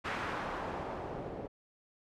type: noise with low-pass filter sweep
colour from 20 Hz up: white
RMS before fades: -39 dBFS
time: 0.04-1.48 s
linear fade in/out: 20 ms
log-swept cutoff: 1700 to 460 Hz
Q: 1.1
effects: none